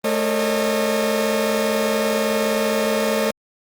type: tone cluster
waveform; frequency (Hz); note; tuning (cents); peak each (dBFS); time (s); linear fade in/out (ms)
40% pulse; 216.7 / 453.1 / 546 / 611; A3 / A#4 / C#5 / D#5; -26 / -49 / -26 / -32; -23; 0.04-3.31; 5
effects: Opus 32 kbps